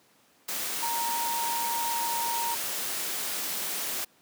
sine tone in noise, 932.3 Hz, A#5, in tune, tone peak -29 dBFS, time 0.82-2.55 s, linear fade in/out 10 ms, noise white, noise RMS -32 dBFS, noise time 0.48-4.05 s, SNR 0 dB, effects pink hiss -62 dBFS RMS until 4.21 s + high-pass 200 Hz 12 dB/octave

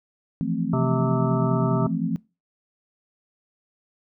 sine chord, F major seventh, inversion third, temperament equal, 164.81 / 174.61 / 220 / 261.6 Hz, E3 / F3 / A3 / C4, 0 / 0 / 0 / 0 cents, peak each -28 dBFS, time 0.41-2.16 s, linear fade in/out 0 ms
harmonic tone, 130 Hz, C3, 11 cents flat, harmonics 1 / 3 / 5 / 7 / 9 / 10, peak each -23 / -29 / -30 / -32 / -33 / -34 dBFS, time 0.73-1.87 s, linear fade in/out 5 ms
effects noise-tail reverb RT60 0.3 s tail -24 dB re dry

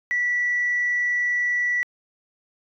sine tone, 1955 Hz, B6, 18 cents flat, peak -19 dBFS, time 0.11-1.83 s, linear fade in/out 0 ms, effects tanh soft clip ceiling -15 dBFS

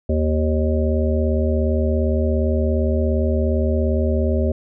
harmonic tone with a mistuned harmonic, 77.3 Hz, D#2, 11 cents flat, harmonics 1 / 3 / 5 / 7 / 8, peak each -18 / -23 / -25 / -26 / -27 dBFS, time 0.09-4.52 s, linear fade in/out 5 ms, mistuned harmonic 3, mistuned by +29 cents, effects none

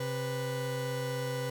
40% pulse tone pair together, 132.49 / 493.9 Hz, C3 / B4, +22 / 0 cents, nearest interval octave + major seventh, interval 2278 cents, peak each -34 / -34 dBFS, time 0-1.5 s, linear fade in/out 5 ms, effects none

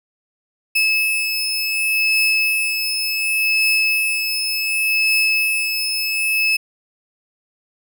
35% pulse beating tone pair, 2600 / 2600.68 Hz, E7 / E7, -24 / -24 cents, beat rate 0.68 Hz, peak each -16 / -21 dBFS, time 0.75-6.57 s, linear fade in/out 10 ms, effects none

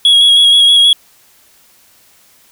triangle tone with vibrato, 3322 Hz, G#7, in tune, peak -3 dBFS, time 0.05-0.93 s, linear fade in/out 2 ms, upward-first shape square, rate 6.3 Hz, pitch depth 17 cents each way, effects white hiss -48 dBFS RMS until 2.51 s

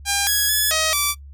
5% pulse tone with pitch steps, 802 / 1667 / 1709 / 632 / 1161 Hz, G5 / G#6 / G#6 / D#5 / D6, +39 / +6 / +49 / +27 / -20 cents, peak -6 dBFS, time 0.05-1.15 s, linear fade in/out 50 ms, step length 220 ms, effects noise-tail reverb RT60 0.1 s tail -20 dB re dry + added 70 Hz sine -37 dBFS peak until 1.33 s

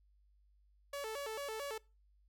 sawtooth tone with vibrato, 498.9 Hz, B4, 17 cents sharp, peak -36 dBFS, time 0.93-1.78 s, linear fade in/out 5 ms, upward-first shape square, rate 4.5 Hz, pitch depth 220 cents each way, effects noise-tail reverb RT60 0.3 s tail -23 dB re dry + added 50 Hz sine -66 dBFS peak until 2.28 s

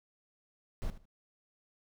brown noise with echo, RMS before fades -34 dBFS, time 0.82-0.9 s, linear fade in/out 0 ms, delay 77 ms, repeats 2, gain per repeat -14 dB, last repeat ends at 1.054 s, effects none

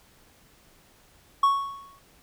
triangle tone with exponential decay, 1108.7 Hz, C#6, in tune, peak -13 dBFS, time 1.43-1.99 s, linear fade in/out 5 ms, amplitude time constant 120 ms, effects pink hiss -58 dBFS RMS until 2.22 s

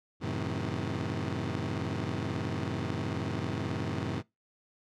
20% pulse chord, F# diminished seventh, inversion none, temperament just, 92.5 / 111 / 133.2 / 159.84 Hz, F#2 / A2 / C3 / Eb3, 0 / +16 / +31 / +47 cents, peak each -32 / -32 / -32 / -33 dBFS, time 0.2-4.23 s, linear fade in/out 50 ms, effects noise-tail reverb RT60 0.2 s tail -23 dB re dry + low-pass 5000 Hz 12 dB/octave

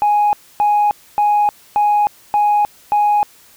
sine tone bursts, 830.6 Hz, G#5, in tune, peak -9 dBFS, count 6, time 0.02-3.23 s, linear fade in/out 0 ms, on 310 ms, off 270 ms, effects tanh soft clip ceiling -8 dBFS + white hiss -47 dBFS RMS until 3.56 s

